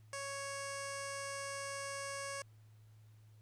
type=tone with low-pass filter; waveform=15% pulse; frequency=554.4 Hz; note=C#5; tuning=in tune; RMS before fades=-43 dBFS; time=0.13-2.42 s; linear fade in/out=2 ms; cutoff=7900 Hz; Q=4.4; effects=added 108 Hz sine -58 dBFS peak until 3.41 s + pink hiss -74 dBFS RMS until 3.41 s